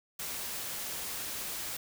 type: noise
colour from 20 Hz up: white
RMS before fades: -38 dBFS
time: 0.19-1.77 s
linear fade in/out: 5 ms
effects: none